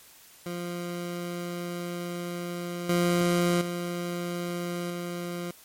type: tone with level steps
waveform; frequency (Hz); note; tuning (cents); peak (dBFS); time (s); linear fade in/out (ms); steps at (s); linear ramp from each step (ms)
20% pulse; 174.61; F3; 0; -27 / -17 / -25 / -27; 0.46-5.51; 2; 2.89 / 3.61 / 4.9; 5
effects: white hiss -53 dBFS RMS until 5.64 s + MP3 64 kbps